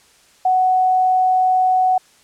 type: tone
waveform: sine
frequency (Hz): 743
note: F#5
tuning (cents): +7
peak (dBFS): -12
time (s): 0.45-1.98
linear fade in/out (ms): 5
effects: white hiss -52 dBFS RMS until 2.23 s + low-pass 9000 Hz 12 dB/octave